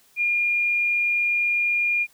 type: tone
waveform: sine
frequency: 2416 Hz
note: D7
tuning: 48 cents sharp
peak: -19 dBFS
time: 0.16-2.07 s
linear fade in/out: 50 ms
effects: white hiss -58 dBFS RMS until 2.13 s